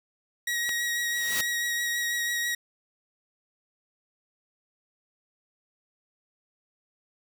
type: tone with vibrato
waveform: sawtooth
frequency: 1900 Hz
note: A#6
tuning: 33 cents sharp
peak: -23 dBFS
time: 0.47-2.55 s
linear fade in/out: 5 ms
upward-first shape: triangle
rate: 6.1 Hz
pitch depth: 18 cents each way
type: click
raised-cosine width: 0.2 ms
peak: -17 dBFS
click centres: 0.692 s
type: noise with exponential growth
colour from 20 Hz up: white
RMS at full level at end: -27 dBFS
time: 0.98-1.41 s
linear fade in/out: 2 ms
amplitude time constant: 92 ms
effects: none